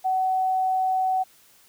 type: tone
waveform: sine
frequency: 752 Hz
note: F#5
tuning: 28 cents sharp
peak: -20 dBFS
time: 0.04-1.24 s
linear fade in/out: 20 ms
effects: white hiss -56 dBFS RMS until 1.68 s

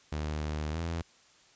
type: tone with pitch glide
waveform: sawtooth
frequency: 76.1 to 83.47 Hz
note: D#2 to E2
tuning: -38 to +22 cents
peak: -28 dBFS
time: 0.12-1.02 s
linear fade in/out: 5 ms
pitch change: +160 cents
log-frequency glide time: 0.71-0.79 s
effects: white hiss -61 dBFS RMS until 1.55 s + resampled to 16000 Hz

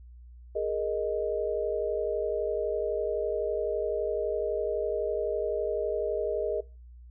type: chord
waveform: sine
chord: Ab suspended second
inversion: none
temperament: just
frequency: 415.3 / 467.2 / 623 Hz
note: Ab4 / Bb4 / Eb5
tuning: 0 / +4 / +2 cents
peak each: -31 dBFS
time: 0.55-6.61 s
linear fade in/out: 10 ms
effects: noise-tail reverb RT60 0.3 s tail -22 dB re dry + added 60 Hz sine -46 dBFS peak until 7.1 s

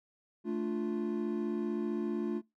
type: chord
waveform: triangle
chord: D minor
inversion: second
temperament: equal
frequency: 220 / 293.7 / 349.2 Hz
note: A3 / D4 / F4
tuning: 0 / 0 / 0 cents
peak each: -33 / -36 / -33 dBFS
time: 0.44-2.42 s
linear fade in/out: 50 ms
effects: noise-tail reverb RT60 0.2 s tail -23 dB re dry

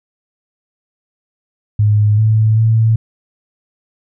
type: tone with pitch steps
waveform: sine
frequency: 105.1 / 109.4 / 112 Hz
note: G#2 / A2 / A2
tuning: +21 / -9 / +31 cents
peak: -8 dBFS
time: 1.79-2.96 s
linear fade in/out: 5 ms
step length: 390 ms
effects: none

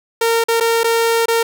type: tone with dropouts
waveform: sawtooth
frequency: 459.5 Hz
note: A#4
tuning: 25 cents flat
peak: -9 dBFS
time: 0.21-1.43 s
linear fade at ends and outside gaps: 5 ms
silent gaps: 0.44-0.484 / 0.601-0.607 / 0.834-0.842 / 1.258-1.282 s
effects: none

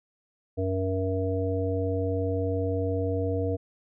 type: harmonic tone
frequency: 94.3 Hz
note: F#2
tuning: 33 cents sharp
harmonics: 1 / 3 / 5 / 7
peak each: -28 / -32 / -29 / -35 dBFS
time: 0.57-3.57 s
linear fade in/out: 20 ms
effects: none

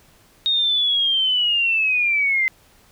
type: linear sweep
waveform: sine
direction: down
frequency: 3729 to 2054 Hz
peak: -16 dBFS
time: 0.46-2.48 s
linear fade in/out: 0 ms
effects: pink hiss -54 dBFS RMS until 2.91 s

